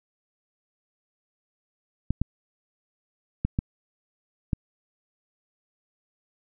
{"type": "clicks", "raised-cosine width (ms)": 5, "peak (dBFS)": -11, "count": 5, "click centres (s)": [2.106, 2.216, 3.45, 3.589, 4.532], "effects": []}